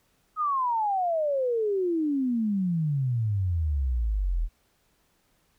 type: exponential sweep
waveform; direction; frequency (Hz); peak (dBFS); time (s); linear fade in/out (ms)
sine; down; 1277 to 38.36; -23; 0.36-4.49; 50
effects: pink hiss -68 dBFS RMS until 5.58 s